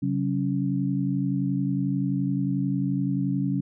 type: tone cluster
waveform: sine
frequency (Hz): 137.2 / 188.6 / 278.8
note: C#3 / F#3 / C#4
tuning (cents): -17 / +33 / +10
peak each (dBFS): -27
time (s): 0.02-3.61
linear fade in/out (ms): 10
effects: none